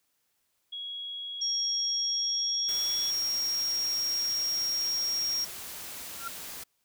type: tone with pitch glide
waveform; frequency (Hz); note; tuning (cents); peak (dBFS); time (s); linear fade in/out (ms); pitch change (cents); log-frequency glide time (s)
sine; 3322 to 3370; G#7 to G#7; 0 to +25; -35; 0.72-3.11; 10; +25; 2-2.99
type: tone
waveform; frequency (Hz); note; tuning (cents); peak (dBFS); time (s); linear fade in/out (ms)
sine; 5588; F8; 0; -27; 1.41-5.45; 10
type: noise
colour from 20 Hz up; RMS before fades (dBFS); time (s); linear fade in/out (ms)
white; -41; 2.68-6.64; 10
type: tone with exponential growth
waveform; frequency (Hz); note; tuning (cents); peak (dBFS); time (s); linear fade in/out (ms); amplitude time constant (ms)
sine; 1375; F6; -27; -30; 6.13-6.28; 5; 32
effects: white hiss -75 dBFS RMS until 6.84 s